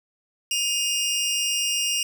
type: tone pair together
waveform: 20% pulse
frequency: 2515 / 2821 Hz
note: D#7 / F7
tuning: +18 / +17 cents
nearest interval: major second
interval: 199 cents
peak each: -27 / -18 dBFS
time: 0.51-2.03 s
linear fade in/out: 2 ms
effects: none